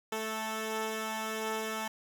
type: tone pair together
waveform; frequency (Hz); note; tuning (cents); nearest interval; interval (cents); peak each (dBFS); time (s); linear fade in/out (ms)
10% pulse; 219.3 / 440; A3 / A4; -6 / 0; octave; 1206; -28; 0.12-1.88; 5
effects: none